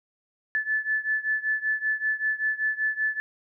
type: beating tone pair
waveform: sine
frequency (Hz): 1737 / 1742.2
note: A6 / A6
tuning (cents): -23 / -18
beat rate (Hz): 5.2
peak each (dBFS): -26 / -28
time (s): 0.55-3.2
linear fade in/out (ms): 0
effects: none